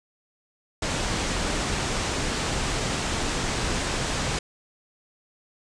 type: low-pass noise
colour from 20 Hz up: pink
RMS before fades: -27 dBFS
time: 0.82-4.39 s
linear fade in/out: 5 ms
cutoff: 8700 Hz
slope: 48 dB/octave
effects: none